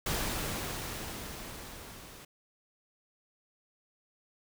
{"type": "noise with level ramp", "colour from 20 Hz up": "pink", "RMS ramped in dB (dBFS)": [-32, -50], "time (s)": [0.06, 2.25], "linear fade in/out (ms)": 5, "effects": []}